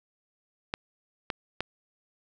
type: clicks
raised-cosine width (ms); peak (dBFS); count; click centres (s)
0.3; -13; 3; 0.739 / 1.302 / 1.606
effects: none